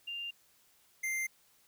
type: tone pair in turn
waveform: sine / square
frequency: 2794 / 2093 Hz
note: F7 / C7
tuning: 0 / 0 cents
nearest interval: perfect fourth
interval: 500 cents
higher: first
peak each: -37 / -33 dBFS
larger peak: second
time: 0.07-0.31 / 1.03-1.27 s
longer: neither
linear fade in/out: 10 ms
effects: white hiss -67 dBFS RMS until 1.67 s